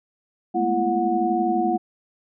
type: tone cluster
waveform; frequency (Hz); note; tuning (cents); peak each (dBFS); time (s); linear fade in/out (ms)
sine; 208.7 / 220.2 / 240.9 / 338.5 / 732; G#3 / A3 / B3 / E4 / F#5; +9 / +2 / -43 / +46 / -19; -31 / -29 / -28 / -23 / -22; 0.54-1.78; 20
effects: none